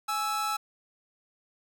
45% pulse tone pair together, 835.7 / 1318.5 Hz, G#5 / E6, +11 / 0 cents, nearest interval minor sixth, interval 789 cents, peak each -33 / -29 dBFS, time 0.08-0.57 s, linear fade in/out 10 ms, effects none

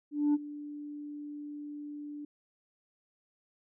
sine tone with ADSR envelope, 293.7 Hz, D4, in tune, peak -20 dBFS, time 0.11-2.25 s, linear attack 230 ms, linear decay 33 ms, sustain -19 dB, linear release 4 ms, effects tanh soft clip ceiling -22 dBFS

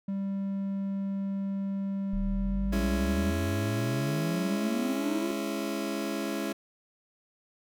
triangle tone, 196.1 Hz, G3, 1 cent sharp, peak -27 dBFS, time 0.08-3.31 s, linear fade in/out 5 ms
triangle exponential sweep, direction up, 34.75 to 349.2 Hz, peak -27 dBFS, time 2.13-5.31 s, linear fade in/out 0 ms
30% pulse chord, C# minor, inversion second, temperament just, 207.9 / 277.2 / 332.6 Hz, G#3 / C#4 / E4, +2 / 0 / +16 cents, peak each -32 dBFS, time 2.72-6.53 s, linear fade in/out 10 ms
effects none

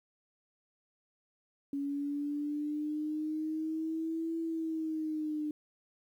sine linear two-way sweep, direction up then down, 280 to 329.6 to 300.1 Hz, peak -32 dBFS, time 1.73-5.51 s, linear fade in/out 2 ms, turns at 4.38 s, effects 11-bit

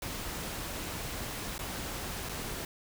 pink noise with dropouts, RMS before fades -38 dBFS, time 0.02-2.65 s, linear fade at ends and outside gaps 2 ms, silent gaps 1.581-1.591 / 2.289-2.293 s, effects none

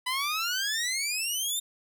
15% pulse exponential sweep, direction up, 987.8 to 3669 Hz, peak -21 dBFS, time 0.06-1.6 s, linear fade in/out 10 ms, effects none

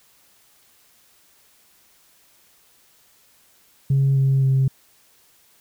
sine tone with pitch steps, 136.7 / 135.13 / 133.58 Hz, C#3 / C#3 / C3, -24 / -44 / +36 cents, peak -13 dBFS, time 3.9-4.68 s, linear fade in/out 5 ms, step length 260 ms, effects tanh soft clip ceiling -12 dBFS + white hiss -57 dBFS RMS until 5.6 s

